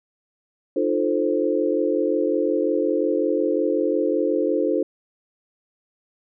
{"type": "chord", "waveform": "sine", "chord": "F dominant seventh", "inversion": "third", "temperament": "equal with one note detuned", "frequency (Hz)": [303.7, 349.2, 440, 523.3], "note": ["Eb4", "F4", "A4", "C5"], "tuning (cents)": [-42, 0, 0, 0], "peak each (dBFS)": -24, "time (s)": [0.76, 4.83], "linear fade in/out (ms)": 5, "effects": []}